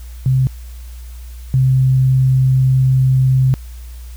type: tone pair in turn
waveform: sine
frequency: 130.81 / 130.81 Hz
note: C3 / C3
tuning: 0 / 0 cents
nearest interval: unison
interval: 0 cents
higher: neither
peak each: -10 / -9 dBFS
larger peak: second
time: 0.26-0.47 / 1.54-3.54 s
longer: second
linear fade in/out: 0 ms
effects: added 60 Hz sine -29 dBFS peak until 4.16 s + white hiss -46 dBFS RMS until 4.16 s

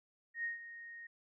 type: tone with ADSR envelope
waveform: sine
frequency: 1862 Hz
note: A#6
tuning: 2 cents flat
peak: -34 dBFS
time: 0.34-1.07 s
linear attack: 100 ms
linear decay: 140 ms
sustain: -13 dB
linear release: 6 ms
effects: none

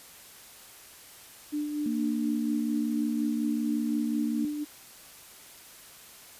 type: tone with tremolo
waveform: sine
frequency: 296.8 Hz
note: D4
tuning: 18 cents sharp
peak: -27 dBFS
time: 1.52-4.65 s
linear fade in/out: 20 ms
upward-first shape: sine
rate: 4.2 Hz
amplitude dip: 40%
type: tone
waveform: sine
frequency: 231.3 Hz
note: A#3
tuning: 13 cents flat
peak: -28 dBFS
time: 1.86-4.45 s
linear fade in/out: 2 ms
effects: white hiss -50 dBFS RMS until 6.39 s + resampled to 32000 Hz

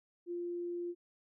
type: tone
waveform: sine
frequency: 348.4 Hz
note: F4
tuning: 4 cents flat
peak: -36 dBFS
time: 0.26-0.95 s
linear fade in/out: 50 ms
effects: none

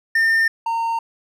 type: tone pair in turn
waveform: triangle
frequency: 1809 / 916.9 Hz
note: A6 / A#5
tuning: +48 / -29 cents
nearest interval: octave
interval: 1177 cents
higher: first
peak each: -12 / -17 dBFS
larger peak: first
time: 0.15-0.48 / 0.66-0.99 s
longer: neither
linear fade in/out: 5 ms
effects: none

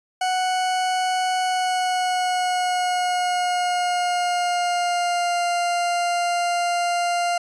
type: tone with pitch glide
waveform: 40% pulse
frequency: 740 to 698.5 Hz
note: F#5 to F5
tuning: 0 to 0 cents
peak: -19 dBFS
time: 0.21-7.38 s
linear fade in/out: 5 ms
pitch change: -100 cents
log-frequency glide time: 1.38-5.47 s
effects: resampled to 22050 Hz

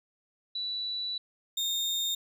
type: tone pair in turn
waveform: sine / 35% pulse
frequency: 3951 / 3661 Hz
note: B7 / A#7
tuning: 0 / -32 cents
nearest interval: minor second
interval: 132 cents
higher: first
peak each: -31 / -26 dBFS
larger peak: second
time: 0.55-1.18 / 1.57-2.15 s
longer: first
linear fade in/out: 5 ms
effects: none

